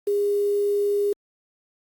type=tone with quantisation; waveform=sine; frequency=407.9 Hz; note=G#4; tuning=31 cents flat; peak=-19 dBFS; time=0.07-1.13 s; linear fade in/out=5 ms; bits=7; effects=Opus 48 kbps